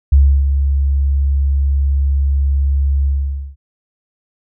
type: tone with ADSR envelope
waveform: sine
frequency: 69.3 Hz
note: C#2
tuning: in tune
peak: -4 dBFS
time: 0.12-3.56 s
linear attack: 7 ms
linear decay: 310 ms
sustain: -7 dB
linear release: 500 ms
effects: none